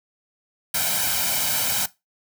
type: noise with comb filter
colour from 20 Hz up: white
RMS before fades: -23 dBFS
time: 0.74-1.86 s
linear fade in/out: 5 ms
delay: 1.3 ms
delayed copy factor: +0.75
effects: noise-tail reverb RT60 0.2 s tail -17 dB re dry + high-pass 80 Hz 12 dB/octave